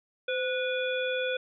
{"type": "harmonic tone with a mistuned harmonic", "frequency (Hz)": 490.2, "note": "B4", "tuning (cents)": -13, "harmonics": [1, 3, 5, 7], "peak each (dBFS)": [-29, -34, -36, -37], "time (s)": [0.28, 1.37], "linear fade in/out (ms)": 5, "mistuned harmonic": 1, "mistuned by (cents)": 77, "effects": []}